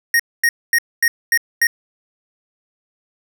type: tone bursts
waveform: square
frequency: 1864.7 Hz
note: A#6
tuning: in tune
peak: -12 dBFS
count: 6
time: 0.14-1.67 s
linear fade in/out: 2 ms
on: 55 ms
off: 240 ms
effects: none